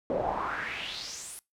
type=noise with band-pass filter sweep; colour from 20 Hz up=brown; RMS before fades=-34 dBFS; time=0.1-1.39 s; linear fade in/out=0 ms; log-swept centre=500 to 11000 Hz; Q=4.2; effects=noise-tail reverb RT60 0.2 s tail -23 dB re dry